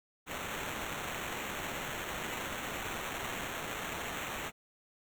violet noise with sample-and-hold, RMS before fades -39 dBFS, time 0.26-4.52 s, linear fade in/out 50 ms, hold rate 4900 Hz, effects none

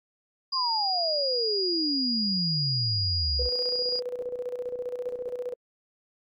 sine tone, 4866 Hz, D#8, 39 cents flat, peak -26 dBFS, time 0.52-4 s, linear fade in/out 10 ms
sine exponential sweep, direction down, 1100 to 62.1 Hz, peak -27 dBFS, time 0.52-3.5 s, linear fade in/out 50 ms
sine tone with tremolo, 493.9 Hz, B4, in tune, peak -28 dBFS, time 3.39-5.54 s, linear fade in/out 5 ms, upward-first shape square, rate 15 Hz, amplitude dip 60%
effects AAC 64 kbps

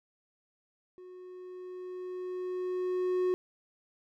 triangle tone with level ramp, 365.5 Hz, F#4, 21 cents flat, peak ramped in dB -45 to -23 dBFS, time 0.98-3.34 s, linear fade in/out 0 ms, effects none

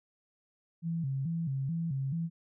sine tone with vibrato, 150 Hz, D3, 37 cents sharp, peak -30 dBFS, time 0.82-2.3 s, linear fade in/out 50 ms, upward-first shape square, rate 2.3 Hz, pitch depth 180 cents each way, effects none

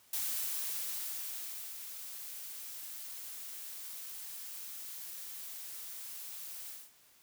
blue noise with ADSR envelope, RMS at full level -35 dBFS, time 0.13-6.92 s, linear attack 4 ms, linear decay 1600 ms, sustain -10 dB, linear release 220 ms, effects white hiss -64 dBFS RMS until 7.22 s

